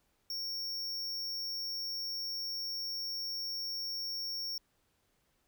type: tone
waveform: square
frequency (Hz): 5500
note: F8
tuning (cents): -27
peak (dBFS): -36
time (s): 0.3-4.58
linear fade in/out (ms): 2
effects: pink hiss -75 dBFS RMS until 5.47 s